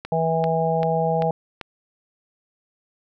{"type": "click train", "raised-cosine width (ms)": 0.3, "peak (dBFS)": -15, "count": 5, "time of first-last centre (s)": [0.05, 1.613], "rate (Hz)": 2.56}
{"type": "harmonic tone", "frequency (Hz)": 163, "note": "E3", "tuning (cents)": -19, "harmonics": [1, 3, 4, 5], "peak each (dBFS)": [-24, -24, -24, -24], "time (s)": [0.12, 1.31], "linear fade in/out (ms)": 2}
{"effects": []}